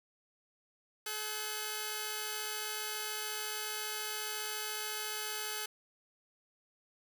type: tone pair together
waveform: 5% pulse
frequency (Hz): 426.8 / 1521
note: G#4 / F#6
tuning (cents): +47 / +47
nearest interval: octave + minor seventh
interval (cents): 2200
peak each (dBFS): -28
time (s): 1.06-5.66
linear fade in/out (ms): 5
effects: none